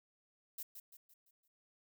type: noise with echo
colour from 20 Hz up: violet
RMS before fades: -44 dBFS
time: 0.58-0.63 s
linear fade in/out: 5 ms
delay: 170 ms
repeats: 5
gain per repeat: -7 dB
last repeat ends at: 1.48 s
effects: none